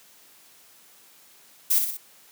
violet noise with echo, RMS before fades -20 dBFS, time 1.7-1.79 s, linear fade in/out 10 ms, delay 61 ms, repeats 3, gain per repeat -5 dB, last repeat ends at 1.973 s, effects white hiss -54 dBFS RMS until 2.31 s + high-pass 150 Hz 12 dB/octave

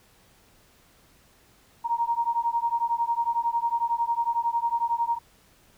sine beating tone pair, 930 / 941 Hz, A#5 / A#5, -4 / +16 cents, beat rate 11 Hz, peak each -26 dBFS, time 1.84-5.19 s, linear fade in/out 20 ms, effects pink hiss -59 dBFS RMS until 5.77 s

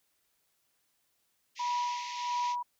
pink band-pass noise, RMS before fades -44 dBFS, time 1.55-2.56 s, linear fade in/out 50 ms, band 1900 to 6600 Hz, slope 96 dB/octave
sine tone with tremolo, 973 Hz, B5, 26 cents flat, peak -28 dBFS, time 1.59-2.63 s, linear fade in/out 10 ms, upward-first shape sine, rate 1.5 Hz, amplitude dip 70%
effects white hiss -75 dBFS RMS until 2.79 s

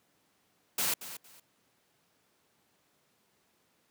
white noise with echo, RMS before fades -30 dBFS, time 0.78-0.94 s, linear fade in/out 5 ms, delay 230 ms, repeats 2, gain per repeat -13 dB, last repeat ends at 1.4 s, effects pink hiss -71 dBFS RMS until 3.9 s + high-pass 150 Hz 12 dB/octave

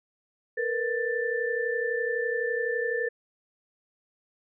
sine tone cluster, 457.2 / 489.1 / 1769 Hz, A#4 / B4 / A6, -34 / -17 / +9 cents, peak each -30 dBFS, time 0.57-3.09 s, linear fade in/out 10 ms, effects none

